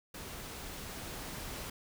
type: noise with level ramp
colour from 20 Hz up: pink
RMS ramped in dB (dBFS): -45 to -42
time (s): 0.14-1.7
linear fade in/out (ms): 5
effects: none